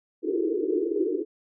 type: band-pass noise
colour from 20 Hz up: pink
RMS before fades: -26 dBFS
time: 0.22-1.25 s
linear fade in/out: 50 ms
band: 310 to 450 Hz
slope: 96 dB/octave
effects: none